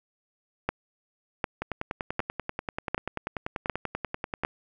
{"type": "two click trains", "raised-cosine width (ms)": 0.5, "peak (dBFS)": [-10, -15], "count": [6, 30], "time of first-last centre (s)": [[0.69, 4.449], [1.62, 4.436]], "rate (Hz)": [1.33, 10.3], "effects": []}